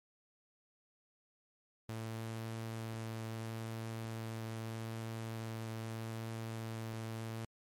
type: tone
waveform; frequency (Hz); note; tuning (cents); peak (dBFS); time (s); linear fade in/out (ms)
sawtooth; 112.6; A2; +40; -36; 1.89-7.45; 0
effects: MP3 64 kbps